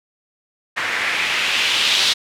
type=noise with low-pass filter sweep; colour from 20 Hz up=blue; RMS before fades=-19 dBFS; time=0.76-2.14 s; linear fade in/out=20 ms; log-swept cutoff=1800 to 3800 Hz; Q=2.2; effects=none